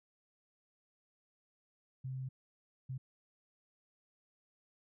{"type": "tone bursts at uneven times", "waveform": "sine", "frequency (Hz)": 130.81, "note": "C3", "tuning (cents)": 0, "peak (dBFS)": -38, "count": 2, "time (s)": [[2.04, 2.29], [2.89, 2.98]], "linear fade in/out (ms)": 10, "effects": []}